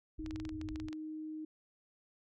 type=low-pass noise; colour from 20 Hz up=white; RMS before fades=-47 dBFS; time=0.18-0.9 s; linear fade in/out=10 ms; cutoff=120 Hz; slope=96 dB/octave
type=tone with pitch glide; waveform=sine; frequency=313 to 311 Hz; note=D#4 to D#4; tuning=+10 to -1 cents; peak=-40 dBFS; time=0.19-1.45 s; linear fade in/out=5 ms; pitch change=-11 cents; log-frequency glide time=0.47-0.54 s
type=clicks; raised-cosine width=0.2 ms; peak=-31 dBFS; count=12; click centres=0.262 / 0.309 / 0.36 / 0.4 / 0.452 / 0.492 / 0.614 / 0.688 / 0.759 / 0.8 / 0.885 / 0.929 s
effects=none